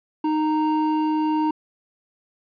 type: tone pair together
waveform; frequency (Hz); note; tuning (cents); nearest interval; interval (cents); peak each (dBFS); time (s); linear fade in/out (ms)
triangle; 309.7 / 928; D#4 / A#5; -8 / -8; octave + perfect fifth; 1900; -18 / -22; 0.24-1.51; 5
effects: resampled to 11025 Hz